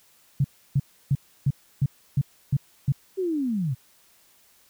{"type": "tone bursts", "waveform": "sine", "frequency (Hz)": 138.59, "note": "C#3", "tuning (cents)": 0, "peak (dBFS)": -17, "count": 8, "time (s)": [0.4, 2.922], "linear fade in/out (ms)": 5, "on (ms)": 44, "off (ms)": 310}
{"type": "linear sweep", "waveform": "sine", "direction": "down", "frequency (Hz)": [392, 116.54], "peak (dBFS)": -23, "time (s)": [3.17, 3.75], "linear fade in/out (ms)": 20}
{"effects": ["white hiss -59 dBFS RMS until 4.69 s"]}